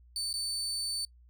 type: tone with dropouts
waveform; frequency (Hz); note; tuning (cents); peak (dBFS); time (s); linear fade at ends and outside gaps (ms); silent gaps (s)
30% pulse; 4530; C#8; +37; -29; 0.16-1.05; 1; 0.329-0.339
effects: noise-tail reverb RT60 0.1 s tail -26 dB re dry + added 60 Hz sine -55 dBFS peak until 1.29 s